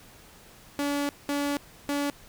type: tone bursts at uneven times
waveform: sawtooth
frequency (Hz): 286.1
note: D4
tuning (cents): -45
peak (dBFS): -22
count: 3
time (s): 0.79-1.09 / 1.29-1.57 / 1.89-2.1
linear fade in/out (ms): 0
effects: pink hiss -52 dBFS RMS until 2.28 s